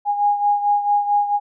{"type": "beating tone pair", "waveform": "sine", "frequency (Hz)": [820, 824.5], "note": ["G#5", "G#5"], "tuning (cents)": [-22, -13], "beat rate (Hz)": 4.5, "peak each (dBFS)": [-16, -22], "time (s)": [0.05, 1.4], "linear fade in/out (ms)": 50, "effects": []}